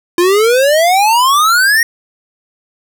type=exponential sweep; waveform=square; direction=up; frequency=340.2 to 1895 Hz; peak=-8 dBFS; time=0.18-1.83 s; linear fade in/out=2 ms; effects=none